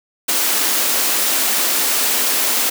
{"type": "high-pass noise", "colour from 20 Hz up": "white", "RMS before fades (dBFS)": -17, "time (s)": [0.28, 2.7], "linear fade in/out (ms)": 10, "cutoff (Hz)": 210, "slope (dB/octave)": 96, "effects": []}